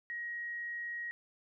sine tone, 1892 Hz, A#6, 25 cents sharp, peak -37 dBFS, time 0.1-1.11 s, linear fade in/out 0 ms, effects none

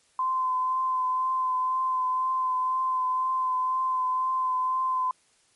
sine tone with vibrato, 1029 Hz, C6, 29 cents flat, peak -23 dBFS, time 0.19-5.11 s, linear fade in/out 2 ms, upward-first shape triangle, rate 2 Hz, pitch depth 20 cents each way, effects white hiss -64 dBFS RMS until 5.55 s + MP3 48 kbps

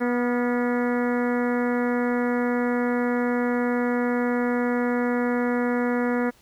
harmonic tone with a mistuned harmonic, 243.8 Hz, B3, 22 cents flat, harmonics 1 / 2 / 3 / 4 / 5 / 6 / 7 / 8 / 9, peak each -23 / -26 / -34 / -35 / -38 / -35 / -36 / -38 / -42 dBFS, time 0-6.31 s, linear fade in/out 20 ms, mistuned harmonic 6, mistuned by -42 cents, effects pink hiss -57 dBFS RMS until 6.41 s

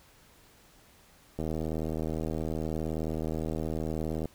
click train, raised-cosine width 2 ms, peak -20 dBFS, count 228, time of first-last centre 1.39-4.256 s, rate 79.2 Hz, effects pink hiss -59 dBFS RMS until 4.34 s

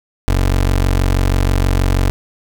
25% pulse tone, 46.25 Hz, F#1, in tune, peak -8 dBFS, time 0.28-2.1 s, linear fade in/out 0 ms, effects none

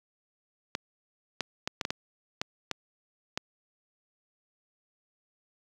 clicks, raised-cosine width 0.2 ms, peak -12 dBFS, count 9, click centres 0.751 / 1.407 / 1.675 / 1.812 / 1.851 / 1.905 / 2.415 / 2.713 / 3.375 s, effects high-pass 100 Hz 12 dB/octave + 9-bit

